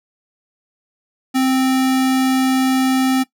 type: tone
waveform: square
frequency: 261.6 Hz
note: C4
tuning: in tune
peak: -14 dBFS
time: 1.34-3.24 s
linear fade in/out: 20 ms
effects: noise-tail reverb RT60 0.1 s tail -18 dB re dry